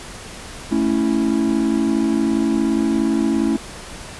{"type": "chord", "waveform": "triangle", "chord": "A major", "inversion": "none", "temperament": "equal", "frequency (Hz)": [220, 277.2, 329.6], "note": ["A3", "C#4", "E4"], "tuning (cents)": [0, 0, 0], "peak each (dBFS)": -18, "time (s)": [0.71, 3.57], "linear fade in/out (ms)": 10, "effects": ["pink hiss -35 dBFS RMS until 4.19 s", "resampled to 24000 Hz"]}